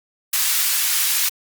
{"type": "high-pass noise", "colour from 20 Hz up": "white", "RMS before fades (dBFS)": -19, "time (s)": [0.33, 1.29], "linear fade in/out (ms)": 5, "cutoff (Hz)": 1600, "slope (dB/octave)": 12, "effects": ["Opus 32 kbps"]}